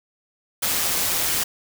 white noise with amplitude modulation, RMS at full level -21 dBFS, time 0.62-1.44 s, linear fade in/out 10 ms, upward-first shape sine, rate 165 Hz, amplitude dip 35%, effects none

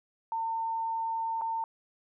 sine tone with dropouts, 905 Hz, A5, 48 cents sharp, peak -29 dBFS, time 0.32-1.64 s, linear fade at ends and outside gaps 1 ms, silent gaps 1.412-1.418 s, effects none

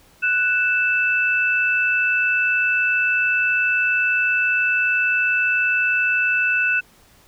sine tone pair together, 1484.2 / 2637 Hz, F#6 / E7, +5 / 0 cents, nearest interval minor seventh, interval 995 cents, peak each -19 dBFS, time 0.22-6.81 s, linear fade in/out 20 ms, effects pink hiss -53 dBFS RMS until 7.27 s

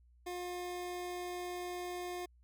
25% pulse tone, 356.5 Hz, F4, 36 cents sharp, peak -35 dBFS, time 0.26-2.26 s, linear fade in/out 10 ms, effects added 60 Hz sine -61 dBFS peak until 2.43 s + MP3 96 kbps

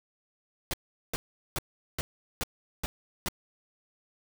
pink noise bursts, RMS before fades -31 dBFS, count 7, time 0.71-3.285 s, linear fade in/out 0 ms, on 25 ms, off 400 ms, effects none

